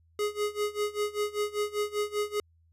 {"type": "tone with tremolo", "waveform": "square", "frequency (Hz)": 416.7, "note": "G#4", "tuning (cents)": 6, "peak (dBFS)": -26, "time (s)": [0.19, 2.4], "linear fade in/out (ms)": 2, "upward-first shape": "sine", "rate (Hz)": 5.1, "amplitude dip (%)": 90, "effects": ["added 82 Hz sine -61 dBFS peak until 2.72 s", "resampled to 32000 Hz"]}